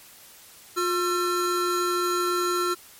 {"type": "tone pair together", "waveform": "square", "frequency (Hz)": [355.9, 1353], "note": ["F4", "E6"], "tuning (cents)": [33, 45], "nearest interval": "octave + major seventh", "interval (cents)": 2312, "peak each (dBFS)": -26, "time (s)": [0.76, 2.75], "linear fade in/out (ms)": 20, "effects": ["white hiss -49 dBFS RMS until 2.99 s", "MP3 64 kbps"]}